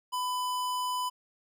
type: tone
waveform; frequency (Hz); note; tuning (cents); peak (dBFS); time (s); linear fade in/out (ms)
square; 1000; B5; +21; -30; 0.12-1.1; 20
effects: none